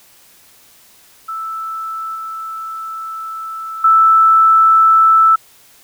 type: tone with level steps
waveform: sine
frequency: 1318.5 Hz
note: E6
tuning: in tune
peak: -21 / -23 / -6 dBFS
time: 1.28-5.36 s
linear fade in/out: 10 ms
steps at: 2.15 / 3.84 s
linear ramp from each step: 5 ms
effects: white hiss -47 dBFS RMS until 5.83 s